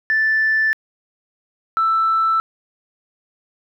sine tone pair in turn, 1760 / 1324.6 Hz, A6 / E6, 0 / +8 cents, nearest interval perfect fourth, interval 492 cents, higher first, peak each -13 dBFS, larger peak neither, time 0.1-0.73 / 1.77-2.4 s, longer neither, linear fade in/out 0 ms, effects tanh soft clip ceiling -10 dBFS + 9-bit

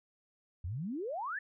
sine exponential sweep, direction up, 77.4 to 1836 Hz, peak -35 dBFS, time 0.64-1.39 s, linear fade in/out 5 ms, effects none

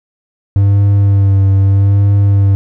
triangle tone with vibrato, 98.9 Hz, G2, 16 cents sharp, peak -4 dBFS, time 0.56-2.55 s, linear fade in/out 0 ms, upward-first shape sine, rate 0.8 Hz, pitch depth 28 cents each way, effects none

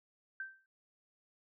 sine tone with exponential decay, 1559 Hz, G6, 10 cents flat, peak -36 dBFS, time 0.4-0.66 s, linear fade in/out 2 ms, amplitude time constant 55 ms, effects none

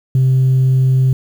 sine tone, 130.81 Hz, C3, in tune, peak -7 dBFS, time 0.15-1.13 s, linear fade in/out 2 ms, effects tanh soft clip ceiling -7 dBFS + 7-bit

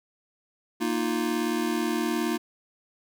square chord, Bb suspended fourth, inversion none, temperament just, 233.1 / 310.8 / 349.6 Hz, Bb3 / Eb4 / F4, 0 / -2 / +2 cents, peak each -30 dBFS, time 0.8-2.38 s, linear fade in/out 20 ms, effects none

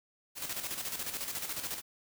white noise with tremolo, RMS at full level -36 dBFS, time 0.35-1.82 s, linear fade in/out 50 ms, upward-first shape square, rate 14 Hz, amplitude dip 55%, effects none

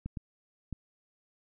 clicks, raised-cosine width 5 ms, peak -24 dBFS, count 3, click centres 0.06 / 0.172 / 0.727 s, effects none

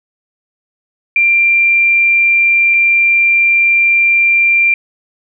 sine tone pair in turn, 2373 / 2373 Hz, D7 / D7, +17 / +17 cents, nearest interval unison, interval 0 cents, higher neither, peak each -7 dBFS, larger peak neither, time 1.16-2.74 / 2.74-4.74 s, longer second, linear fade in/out 2 ms, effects none

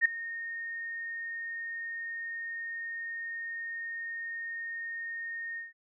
sine tone with ADSR envelope, 1844 Hz, A#6, 19 cents flat, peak -17 dBFS, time 0.01-5.73 s, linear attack 43 ms, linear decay 5 ms, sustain -18 dB, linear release 160 ms, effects none

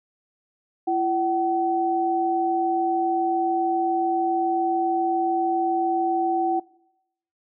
sine tone pair together, 338 / 758.8 Hz, E4 / F#5, +43 / +43 cents, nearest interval octave + major second, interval 1400 cents, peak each -24 / -22 dBFS, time 0.87-6.6 s, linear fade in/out 10 ms, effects noise-tail reverb RT60 0.8 s tail -22 dB re dry

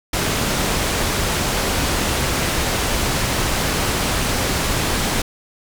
pink low-pass noise, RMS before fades -20 dBFS, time 0.13-5.22 s, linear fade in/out 5 ms, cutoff 11000 Hz, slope 12 dB/octave, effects none

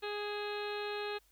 harmonic tone with a mistuned harmonic, 414.2 Hz, G#4, 5 cents flat, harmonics 1 / 2 / 3 / 4 / 5 / 6 / 7 / 8 / 9 / 10, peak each -38 / -44 / -47 / -46 / -54 / -46 / -55 / -52 / -50 / -50 dBFS, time 0.02-1.19 s, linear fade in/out 20 ms, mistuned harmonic 6, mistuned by +36 cents, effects added 50 Hz sine -70 dBFS peak until 1.31 s + white hiss -70 dBFS RMS until 1.31 s

